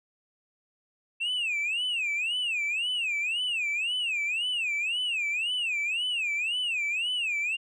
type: tone with vibrato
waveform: sine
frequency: 2637 Hz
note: E7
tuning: in tune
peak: -24 dBFS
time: 1.2-7.57 s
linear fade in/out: 20 ms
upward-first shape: sine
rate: 1.9 Hz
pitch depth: 230 cents each way
effects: tanh soft clip ceiling -25 dBFS